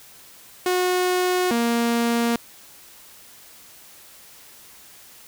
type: tone pair in turn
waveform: sawtooth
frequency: 363.5 / 234.4 Hz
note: F#4 / A#3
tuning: -31 / +10 cents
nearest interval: minor sixth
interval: 759 cents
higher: first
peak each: -15 dBFS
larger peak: neither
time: 0.66-1.51 / 1.51-2.36 s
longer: neither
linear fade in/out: 2 ms
effects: white hiss -47 dBFS RMS until 5.27 s